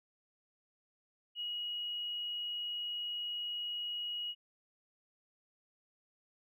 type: tone with tanh clipping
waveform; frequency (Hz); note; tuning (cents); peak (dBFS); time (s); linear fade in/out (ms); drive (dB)
triangle; 2900; F#7; -35; -36; 1.35-4.35; 50; 2
effects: none